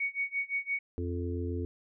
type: tone with tremolo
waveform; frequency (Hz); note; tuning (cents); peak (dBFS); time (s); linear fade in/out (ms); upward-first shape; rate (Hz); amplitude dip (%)
sine; 2233; C#7; +12; -27; 0-0.79; 5; sine; 5.8; 95
type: harmonic tone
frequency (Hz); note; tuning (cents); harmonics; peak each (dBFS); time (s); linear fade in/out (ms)
87.31; F2; 0; 1 / 3 / 4 / 5; -33 / -38 / -39 / -40; 0.98-1.65; 0
effects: none